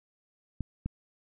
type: clicks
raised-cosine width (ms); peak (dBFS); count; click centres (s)
5; -20; 2; 0.607 / 0.86
effects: none